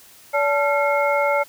sine tone cluster, 573 / 876 / 1371 / 2159 Hz, D5 / A5 / F6 / C#7, -43 / -8 / -32 / -46 cents, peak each -19 / -23 / -25 / -24 dBFS, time 0.33-1.44 s, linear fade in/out 20 ms, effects white hiss -48 dBFS RMS until 1.48 s

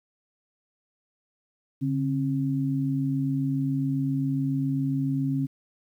sine tone pair together, 141.7 / 269 Hz, C#3 / C4, +38 / +48 cents, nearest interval major seventh, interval 1110 cents, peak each -26 dBFS, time 1.81-5.47 s, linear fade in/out 20 ms, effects 10-bit

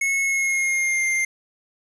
square tone with pitch glide, 2187 to 2104 Hz, C#7 to C7, -24 to +9 cents, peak -20 dBFS, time 0.01-1.25 s, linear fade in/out 5 ms, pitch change -67 cents, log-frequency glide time 0.21-1.06 s, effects resampled to 24000 Hz + 8-bit

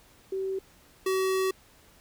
sine / square tone pair in turn, 383.8 / 379 Hz, G4 / F#4, -37 / +42 cents, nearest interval unison, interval 21 cents, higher first, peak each -28 / -25 dBFS, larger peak second, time 0.32-0.59 / 1.06-1.51 s, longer second, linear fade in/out 5 ms, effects pink hiss -58 dBFS RMS until 2 s

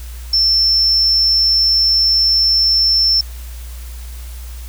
sine tone, 5360 Hz, E8, 28 cents sharp, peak -10 dBFS, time 0.33-3.21 s, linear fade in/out 5 ms, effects added 60 Hz sine -27 dBFS peak until 4.68 s + white hiss -40 dBFS RMS until 4.68 s

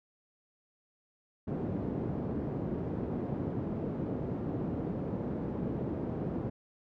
pink band-pass noise, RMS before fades -35 dBFS, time 1.47-6.5 s, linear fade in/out 10 ms, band 130 to 390 Hz, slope 12 dB/octave, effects none

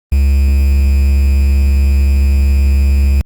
triangle tone with quantisation, 68.9 Hz, C#2, 10 cents flat, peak -5 dBFS, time 0.12-3.21 s, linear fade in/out 0 ms, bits 5, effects Opus 32 kbps

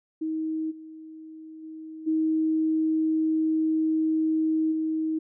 sine tone with level steps, 316.5 Hz, D#4, 30 cents sharp, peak -26 / -40 / -37 / -21 / -24 dBFS, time 0.21-5.19 s, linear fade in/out 10 ms, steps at 0.7 / 1.62 / 2.06 / 4.71 s, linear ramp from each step 20 ms, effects none

